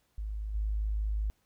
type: tone with level steps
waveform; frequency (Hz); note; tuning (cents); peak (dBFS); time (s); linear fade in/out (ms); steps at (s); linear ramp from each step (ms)
sine; 52.6; G#1; +23; -33 / -28; 0.18-1.3; 0; 0.54; 10
effects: pink hiss -73 dBFS RMS until 1.45 s